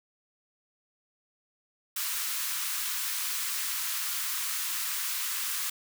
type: high-pass noise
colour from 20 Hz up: white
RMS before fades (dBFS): -32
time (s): 1.96-5.7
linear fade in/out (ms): 5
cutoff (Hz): 1000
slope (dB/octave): 48
effects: none